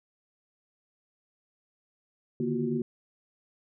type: tone cluster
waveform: sine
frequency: 145.5 / 154.3 / 236.8 / 348.1 / 372.9 Hz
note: D3 / D#3 / A#3 / F4 / F#4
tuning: -16 / -14 / +27 / -6 / +14 cents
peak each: -36 / -38 / -29 / -37 / -32 dBFS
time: 2.4-2.82 s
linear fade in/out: 2 ms
effects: none